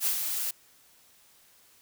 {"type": "noise with ADSR envelope", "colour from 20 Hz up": "blue", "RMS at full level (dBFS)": -25, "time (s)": [0, 0.51], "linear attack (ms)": 59, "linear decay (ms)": 89, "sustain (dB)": -6, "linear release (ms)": 6, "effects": ["white hiss -60 dBFS RMS until 1.81 s"]}